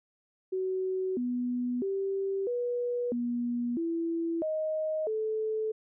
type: tone with pitch steps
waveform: sine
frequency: 375.1 / 246.2 / 390.1 / 485.8 / 240.6 / 332.9 / 625 / 436 Hz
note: F#4 / B3 / G4 / B4 / B3 / E4 / D#5 / A4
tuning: +24 / -5 / -8 / -29 / -45 / +17 / +8 / -16 cents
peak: -28 dBFS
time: 0.52-5.72 s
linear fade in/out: 10 ms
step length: 650 ms
effects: none